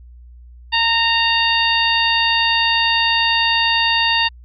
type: harmonic tone with a mistuned harmonic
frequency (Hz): 920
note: A#5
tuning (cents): -23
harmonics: 1 / 2 / 3 / 4 / 5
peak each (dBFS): -20 / -20 / -18 / -21 / -23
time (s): 0.72-4.29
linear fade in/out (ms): 20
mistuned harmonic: 3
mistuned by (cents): +18
effects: added 60 Hz sine -38 dBFS peak until 4.44 s

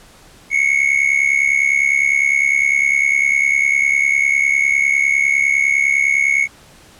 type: tone with amplitude modulation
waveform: triangle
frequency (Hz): 2201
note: C#7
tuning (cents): -13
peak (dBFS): -7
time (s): 0.5-6.48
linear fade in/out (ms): 50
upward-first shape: sine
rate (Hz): 69.9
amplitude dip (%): 80
effects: pink hiss -45 dBFS RMS until 6.99 s + low-pass 11000 Hz 12 dB/octave

